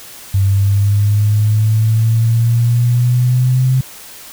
sine exponential sweep, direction up, 96.8 to 130.81 Hz, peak -9 dBFS, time 0.34-3.81 s, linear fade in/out 5 ms, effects white hiss -35 dBFS RMS until 4.32 s

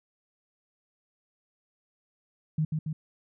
sine tone with echo, 155.56 Hz, D#3, in tune, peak -23 dBFS, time 2.58-2.65 s, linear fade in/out 5 ms, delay 140 ms, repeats 2, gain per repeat -3 dB, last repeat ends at 2.93 s, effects none

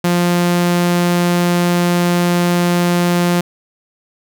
sawtooth tone, 175.1 Hz, F3, 5 cents sharp, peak -8 dBFS, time 0.04-3.41 s, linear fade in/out 5 ms, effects none

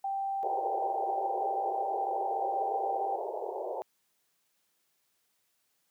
sine tone, 784 Hz, G5, in tune, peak -30 dBFS, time 0.04-3.16 s, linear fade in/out 5 ms
pink band-pass noise, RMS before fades -36 dBFS, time 0.43-3.82 s, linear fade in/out 0 ms, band 370 to 910 Hz, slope 96 dB/octave
effects white hiss -75 dBFS RMS until 5.9 s + high-pass 100 Hz 12 dB/octave

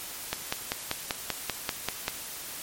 click train, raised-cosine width 0.2 ms, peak -9 dBFS, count 10, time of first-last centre 0.33-2.081 s, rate 5.14 Hz, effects white hiss -39 dBFS RMS until 2.62 s + MP3 64 kbps

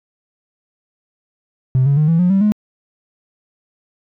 triangle tone with pitch steps, 129.6 / 140.52 / 152.35 / 165.18 / 179.1 / 194.18 / 210.5 Hz, C3 / C#3 / D#3 / E3 / F3 / G3 / G#3, -16 / +24 / -36 / +4 / +44 / -16 / +24 cents, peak -7 dBFS, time 1.75-2.52 s, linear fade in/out 0 ms, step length 110 ms, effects tanh soft clip ceiling -7 dBFS

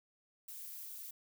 violet noise with amplitude modulation, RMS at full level -44 dBFS, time 0.48-1.11 s, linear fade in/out 5 ms, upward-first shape sine, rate 225 Hz, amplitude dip 75%, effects none

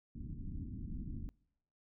pink low-pass noise, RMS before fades -43 dBFS, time 0.15-1.29 s, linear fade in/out 0 ms, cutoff 290 Hz, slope 48 dB/octave, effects noise-tail reverb RT60 0.8 s tail -26 dB re dry

